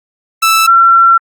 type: tone pair in turn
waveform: sawtooth / sine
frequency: 1319 / 1356.9 Hz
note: E6 / E6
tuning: +1 / +50 cents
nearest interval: unison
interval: 49 cents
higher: second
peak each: -3 dBFS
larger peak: neither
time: 0.42-0.67 / 0.67-1.18 s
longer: second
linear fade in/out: 10 ms
effects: Opus 48 kbps